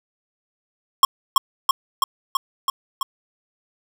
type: tone with echo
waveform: square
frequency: 1081 Hz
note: C#6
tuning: 44 cents flat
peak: -9 dBFS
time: 1.03-1.05 s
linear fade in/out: 2 ms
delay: 330 ms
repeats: 6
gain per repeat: -2 dB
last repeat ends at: 3.03 s
effects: none